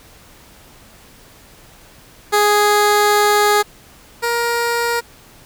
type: tone pair in turn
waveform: 15% pulse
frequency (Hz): 415.3 / 471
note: G#4 / A#4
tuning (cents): 0 / +18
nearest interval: major second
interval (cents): 218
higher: second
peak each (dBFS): -5 / -10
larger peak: first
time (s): 2.32-3.63 / 4.22-5.01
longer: first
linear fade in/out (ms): 20
effects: pink hiss -45 dBFS RMS until 5.45 s